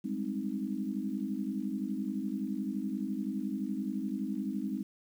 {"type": "chord", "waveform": "sine", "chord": "Ab major seventh", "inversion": "third", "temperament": "equal", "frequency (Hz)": [196, 207.7, 261.6, 311.1], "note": ["G3", "Ab3", "C4", "Eb4"], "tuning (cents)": [0, 0, 0, 0], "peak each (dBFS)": [-39, -36, -37, -39], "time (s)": [0.04, 4.83], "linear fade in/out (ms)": 10, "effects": ["10-bit"]}